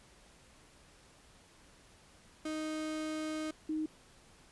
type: tone pair in turn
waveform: 35% pulse / sine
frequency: 311.1 / 311.1 Hz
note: D#4 / D#4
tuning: 0 / 0 cents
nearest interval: unison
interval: 0 cents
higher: neither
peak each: -34 / -32 dBFS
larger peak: second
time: 2.45-3.51 / 3.69-3.86 s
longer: first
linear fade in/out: 5 ms
effects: pink hiss -61 dBFS RMS until 4.51 s + resampled to 24000 Hz